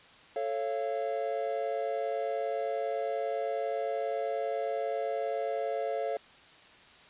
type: chord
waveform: triangle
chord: A augmented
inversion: none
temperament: just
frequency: 440 / 550 / 687.5 Hz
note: A4 / C#5 / E#5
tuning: 0 / -14 / -27 cents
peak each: -33 / -32 / -32 dBFS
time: 0.36-6.17 s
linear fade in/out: 2 ms
effects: white hiss -55 dBFS RMS until 7.09 s + resampled to 8000 Hz